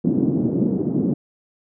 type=band-pass noise; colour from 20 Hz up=white; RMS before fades=-20 dBFS; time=0.04-1.14 s; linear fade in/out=10 ms; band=160 to 310 Hz; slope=24 dB/octave; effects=none